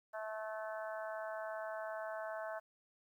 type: harmonic tone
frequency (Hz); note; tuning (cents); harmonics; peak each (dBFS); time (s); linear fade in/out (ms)
217.4; A3; -21; 3 / 4 / 5 / 6 / 7 / 8; -42 / -49 / -50 / -53 / -49 / -55; 0.13-2.6; 20
effects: 12-bit

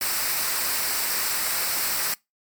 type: noise with comb filter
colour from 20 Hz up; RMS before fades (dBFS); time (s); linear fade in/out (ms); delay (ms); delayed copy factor
white; -25; 0.01-2.14; 2; 0.3; -0.55
effects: noise-tail reverb RT60 0.2 s tail -24 dB re dry + MP3 96 kbps

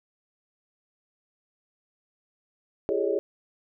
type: tone cluster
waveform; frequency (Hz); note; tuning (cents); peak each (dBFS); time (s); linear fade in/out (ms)
sine; 337.2 / 396.1 / 428.6 / 557 / 622; E4 / G4 / A4 / C#5 / D#5; +39 / +18 / -45 / +8 / -1; -32 / -27 / -28 / -30 / -35; 2.89-3.19; 0
effects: none

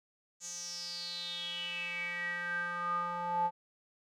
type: tone with band-pass filter sweep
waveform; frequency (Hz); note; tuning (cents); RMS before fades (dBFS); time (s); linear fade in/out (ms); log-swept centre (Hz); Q
square; 174.61; F3; 0; -37; 0.4-3.51; 50; 6800 to 830; 8.8
effects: none

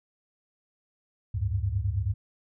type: tone cluster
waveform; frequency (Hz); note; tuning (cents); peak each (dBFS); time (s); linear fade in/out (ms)
sine; 71.6 / 95 / 104.3; D2 / F#2 / G#2; -43 / +46 / +8; -31 / -29 / -29; 1.34-2.14; 10
effects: none

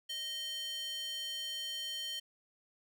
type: tone with high-pass filter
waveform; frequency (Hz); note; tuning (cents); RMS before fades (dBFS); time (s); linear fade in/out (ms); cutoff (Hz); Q
square; 622.3; D#5; 0; -40; 0.09-2.2; 10; 3200; 3.9
effects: none

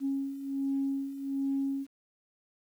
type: beating tone pair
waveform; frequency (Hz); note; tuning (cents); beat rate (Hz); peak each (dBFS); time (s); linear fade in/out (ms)
sine; 273 / 274.3; C#4 / C#4; -26 / -18; 1.3; -35 / -30; 0-1.87; 50
effects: tanh soft clip ceiling -22 dBFS + 10-bit

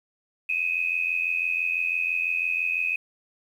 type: tone pair together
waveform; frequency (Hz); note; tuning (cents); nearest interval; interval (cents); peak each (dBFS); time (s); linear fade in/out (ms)
sine; 2489 / 2575; D#7 / E7; 0 / -41; minor second; 59; -26; 0.49-2.96; 5
effects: 9-bit

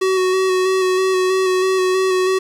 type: tone with vibrato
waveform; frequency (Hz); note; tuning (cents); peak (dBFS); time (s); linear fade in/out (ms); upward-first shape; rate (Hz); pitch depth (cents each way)
square; 374.2; F#4; +20; -15; 0.01-2.39; 10; square; 3.1; 17
effects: low-pass 9000 Hz 12 dB/octave + 7-bit

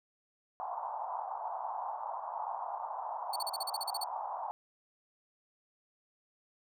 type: band-pass noise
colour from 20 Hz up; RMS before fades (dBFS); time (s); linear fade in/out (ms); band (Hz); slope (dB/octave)
pink; -39; 0.6-4.51; 0; 740 to 1000; 48
type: tone bursts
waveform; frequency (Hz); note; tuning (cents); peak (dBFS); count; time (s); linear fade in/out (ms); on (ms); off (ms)
sawtooth; 4438; C#8; +1; -32; 11; 3.33-4.04; 5; 30; 38
effects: none

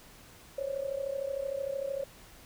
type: tone with amplitude modulation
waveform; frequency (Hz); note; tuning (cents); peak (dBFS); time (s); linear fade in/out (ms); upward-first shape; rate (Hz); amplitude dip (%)
sine; 549; C#5; -17; -28; 0.58-2.04; 5; sine; 33.2; 80
effects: pink hiss -54 dBFS RMS until 2.45 s

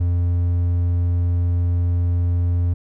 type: tone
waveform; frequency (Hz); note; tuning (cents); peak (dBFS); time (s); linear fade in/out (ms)
triangle; 87.31; F2; 0; -14; 0-2.74; 10
effects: none

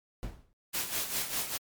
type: noise with exponential decay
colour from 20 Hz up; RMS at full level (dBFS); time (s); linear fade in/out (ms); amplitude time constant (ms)
brown; -33; 0.23-0.53; 0; 65
type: noise with tremolo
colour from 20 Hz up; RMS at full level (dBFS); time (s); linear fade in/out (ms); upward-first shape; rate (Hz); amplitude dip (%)
white; -31; 0.73-1.58; 20; sine; 5; 65
effects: MP3 96 kbps

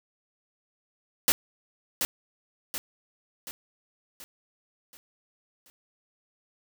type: noise with echo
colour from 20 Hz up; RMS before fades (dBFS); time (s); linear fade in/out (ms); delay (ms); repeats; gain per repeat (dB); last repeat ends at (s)
white; -21; 1.28-1.32; 0; 730; 6; -6; 5.7
effects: none

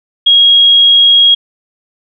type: tone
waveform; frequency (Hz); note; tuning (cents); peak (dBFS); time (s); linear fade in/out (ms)
sine; 3287; G#7; -19; -3; 0.26-1.35; 10
effects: none

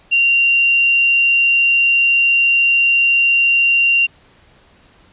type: tone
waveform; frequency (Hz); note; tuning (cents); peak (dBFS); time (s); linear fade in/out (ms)
sine; 2767; F7; -17; -10; 0.11-4.07; 20
effects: pink hiss -50 dBFS RMS until 5.12 s + resampled to 8000 Hz

